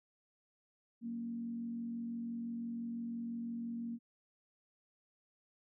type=tone with frequency modulation; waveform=sine; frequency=233.1 Hz; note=A#3; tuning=in tune; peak=-38 dBFS; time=1.01-3.99 s; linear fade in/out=50 ms; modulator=45.9 Hz; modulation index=0.34; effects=none